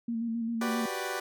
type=tone with vibrato; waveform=sine; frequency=230 Hz; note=A#3; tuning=23 cents flat; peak=-29 dBFS; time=0.08-0.86 s; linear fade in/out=5 ms; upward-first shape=square; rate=7.5 Hz; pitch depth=28 cents each way
type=chord; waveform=15% pulse; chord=G major seventh; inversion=third; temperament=equal; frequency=370 / 392 / 493.9 / 587.3 Hz; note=F#4 / G4 / B4 / D5; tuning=0 / 0 / 0 / 0 cents; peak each=-31 dBFS; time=0.61-1.2 s; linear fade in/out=5 ms
effects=none